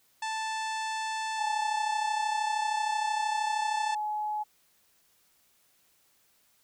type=harmonic tone; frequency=880 Hz; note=A5; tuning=in tune; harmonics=1 / 2 / 3 / 4 / 5 / 6 / 7 / 8 / 9 / 10; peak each=-32 / -38 / -42 / -44 / -46 / -48 / -49 / -50 / -51 / -52 dBFS; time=0.22-3.95 s; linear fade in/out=5 ms
type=tone; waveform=sine; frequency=847 Hz; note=G#5; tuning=34 cents sharp; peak=-29 dBFS; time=1.38-4.44 s; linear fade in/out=20 ms
effects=white hiss -67 dBFS RMS until 6.63 s